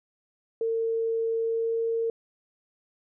sine tone with pitch glide, 453.9 to 456.8 Hz, A#4 to A#4, -46 to -35 cents, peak -24 dBFS, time 0.61-2.1 s, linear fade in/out 2 ms, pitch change +11 cents, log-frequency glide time 1.36-1.8 s, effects none

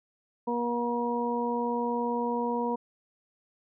harmonic tone, 238.8 Hz, A#3, 42 cents sharp, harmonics 1 / 2 / 3 / 4, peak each -31 / -31 / -39 / -31 dBFS, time 0.47-2.76 s, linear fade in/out 10 ms, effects none

